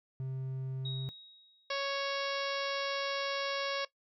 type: tone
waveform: triangle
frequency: 131.7 Hz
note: C3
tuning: 12 cents sharp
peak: -33 dBFS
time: 0.2-1.09 s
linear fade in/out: 0 ms
type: tone with exponential decay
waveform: sine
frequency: 3790 Hz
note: A#7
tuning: 28 cents sharp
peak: -38 dBFS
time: 0.85-1.91 s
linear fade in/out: 5 ms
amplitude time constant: 230 ms
type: harmonic tone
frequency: 554.4 Hz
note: C#5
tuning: in tune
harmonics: 1 / 2 / 3 / 4 / 5 / 6 / 7 / 8 / 9 / 10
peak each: -36 / -39 / -41 / -42 / -43 / -44 / -44 / -45 / -46 / -46 dBFS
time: 1.7-3.85 s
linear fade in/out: 5 ms
effects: noise-tail reverb RT60 0.1 s tail -18 dB re dry